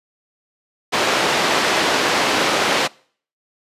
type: band-pass noise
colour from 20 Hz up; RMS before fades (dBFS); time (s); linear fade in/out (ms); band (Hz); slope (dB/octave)
pink; -18; 0.92-2.88; 20; 360 to 4700; 12
effects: noise-tail reverb RT60 0.5 s tail -24 dB re dry + resampled to 32000 Hz